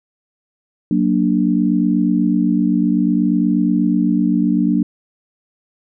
sine chord, Gb augmented, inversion none, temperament equal, 185 / 233.1 / 293.7 Hz, Gb3 / Bb3 / D4, 0 / 0 / 0 cents, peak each -17 dBFS, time 0.91-4.83 s, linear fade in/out 2 ms, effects none

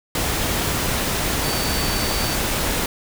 sine tone in noise, 4558 Hz, C#8, 47 cents sharp, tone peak -29 dBFS, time 1.44-2.35 s, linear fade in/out 2 ms, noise pink, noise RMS -22 dBFS, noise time 0.15-2.86 s, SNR -10 dB, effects none

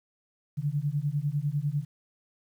sine beating tone pair, 140.7 / 150.7 Hz, C#3 / D3, +26 / +45 cents, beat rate 10 Hz, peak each -29 / -29 dBFS, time 0.57-1.85 s, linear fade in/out 20 ms, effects 10-bit

